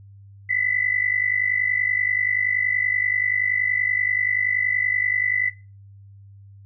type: tone pair together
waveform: sine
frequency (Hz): 1975.5 / 2026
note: B6 / B6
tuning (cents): 0 / +44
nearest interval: unison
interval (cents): 44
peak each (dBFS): -23 / -22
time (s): 0.49-5.5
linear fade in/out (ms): 10
effects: noise-tail reverb RT60 0.3 s tail -17 dB re dry + added 99 Hz sine -43 dBFS peak until 6.65 s